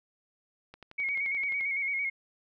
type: click train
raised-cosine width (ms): 0.3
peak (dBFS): -31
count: 11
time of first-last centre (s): 0.74-1.61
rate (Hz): 11.5
type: tone with vibrato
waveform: sine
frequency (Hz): 2205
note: C#7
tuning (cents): -10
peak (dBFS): -28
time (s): 0.98-2.1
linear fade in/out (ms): 10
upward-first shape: square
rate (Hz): 8.9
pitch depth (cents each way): 40
effects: none